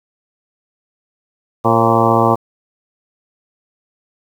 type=harmonic tone with a mistuned harmonic; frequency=114.8 Hz; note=A#2; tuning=26 cents flat; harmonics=1 / 2 / 3 / 4 / 5 / 6 / 7 / 8 / 9 / 10; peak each=-19 / -19 / -19 / -19 / -19 / -19 / -19 / -19 / -19 / -19 dBFS; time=1.64-2.36 s; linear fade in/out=20 ms; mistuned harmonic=5; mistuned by=-60 cents; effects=7-bit